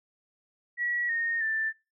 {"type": "tone with pitch steps", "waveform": "sine", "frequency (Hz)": [1927, 1847.4, 1771.2], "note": ["B6", "A#6", "A6"], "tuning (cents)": [-43, -16, 11], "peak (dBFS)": -26, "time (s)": [0.77, 1.73], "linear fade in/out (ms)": 50, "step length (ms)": 320, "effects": ["noise-tail reverb RT60 0.3 s tail -26 dB re dry"]}